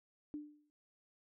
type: tone with exponential decay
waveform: sine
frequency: 297.4 Hz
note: D4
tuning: 22 cents sharp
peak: -38 dBFS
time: 0.34-0.7 s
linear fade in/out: 0 ms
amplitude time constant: 77 ms
effects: none